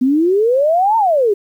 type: exponential two-way sweep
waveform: sine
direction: up then down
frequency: 246.9 to 923 to 386.7 Hz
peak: -10 dBFS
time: 0.01-1.34 s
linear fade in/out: 10 ms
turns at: 0.97 s
effects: 8-bit